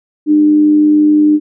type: tone with amplitude modulation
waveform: sine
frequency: 301.9 Hz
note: D4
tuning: 48 cents sharp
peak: -4 dBFS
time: 0.26-1.4 s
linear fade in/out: 50 ms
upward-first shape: sine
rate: 93.7 Hz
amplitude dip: 30%
effects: none